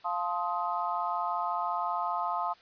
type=chord; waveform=sine; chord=F dominant seventh; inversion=none; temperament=just; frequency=698.5 / 873.1 / 1047.7 / 1257.2 Hz; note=F5 / A5 / C6 / Eb6; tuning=0 / -14 / +2 / +18 cents; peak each=-34 dBFS; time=0.04-2.54 s; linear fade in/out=20 ms; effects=white hiss -58 dBFS RMS until 2.61 s + resampled to 11025 Hz